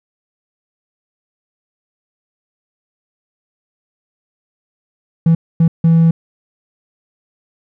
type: tone bursts at uneven times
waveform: triangle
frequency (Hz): 164.81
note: E3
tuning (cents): 0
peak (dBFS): -4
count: 3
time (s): 5.26-5.35 / 5.6-5.68 / 5.84-6.11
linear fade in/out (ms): 5
effects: tanh soft clip ceiling -2 dBFS